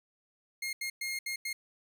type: tone bursts at uneven times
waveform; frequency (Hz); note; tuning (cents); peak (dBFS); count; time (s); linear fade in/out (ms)
sawtooth; 2136; C7; +35; -30; 5; 0.62-0.73 / 0.81-0.9 / 1.01-1.19 / 1.26-1.36 / 1.45-1.53; 5
effects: none